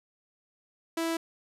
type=tone; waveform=sawtooth; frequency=329.6 Hz; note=E4; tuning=in tune; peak=-24 dBFS; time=0.97-1.17 s; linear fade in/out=5 ms; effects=resampled to 32000 Hz